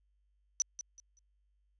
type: tone with echo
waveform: sine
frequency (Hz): 5950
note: F#8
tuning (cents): +9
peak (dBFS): -26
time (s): 0.6-0.62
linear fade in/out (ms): 0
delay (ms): 190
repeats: 3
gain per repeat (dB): -12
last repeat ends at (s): 1.19
effects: added 50 Hz sine -70 dBFS peak until 1.79 s + resampled to 22050 Hz